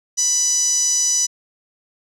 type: tone with band-pass filter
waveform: 5% pulse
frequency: 987.8 Hz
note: B5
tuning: in tune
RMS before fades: -18 dBFS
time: 0.17-1.27 s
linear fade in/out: 20 ms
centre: 6100 Hz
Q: 9.9
effects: none